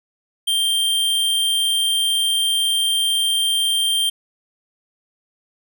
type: tone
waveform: square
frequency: 3169 Hz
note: G7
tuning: 18 cents sharp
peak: -17 dBFS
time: 0.47-4.1 s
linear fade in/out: 10 ms
effects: none